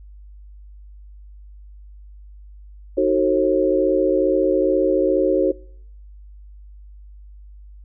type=chord; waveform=sine; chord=D# diminished seventh; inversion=none; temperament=just; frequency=311.1 / 373.4 / 448 / 537.6 Hz; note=D#4 / F#4 / A4 / C5; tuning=0 / +16 / +31 / +47 cents; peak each=-22 / -19 / -24 / -19 dBFS; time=2.97-5.52 s; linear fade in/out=10 ms; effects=noise-tail reverb RT60 0.7 s tail -26 dB re dry + added 50 Hz sine -39 dBFS peak until 7.84 s